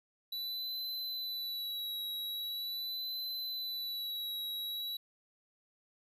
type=tone with vibrato; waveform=square; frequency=3951 Hz; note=B7; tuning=in tune; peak=-37 dBFS; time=0.32-4.97 s; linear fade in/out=5 ms; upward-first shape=sine; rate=0.42 Hz; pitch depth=38 cents each way; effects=13-bit